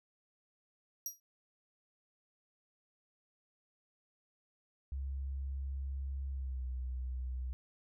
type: tone with exponential decay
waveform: 25% pulse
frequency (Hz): 5730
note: F8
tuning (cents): +44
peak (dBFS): -29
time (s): 1.06-1.2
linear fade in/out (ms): 2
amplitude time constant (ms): 29
type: tone with pitch glide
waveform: sine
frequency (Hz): 67.8 to 63.26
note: C#2 to B1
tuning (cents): -38 to +42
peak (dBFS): -36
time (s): 4.92-7.53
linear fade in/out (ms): 0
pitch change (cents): -120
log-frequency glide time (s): 6.3-6.65
effects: none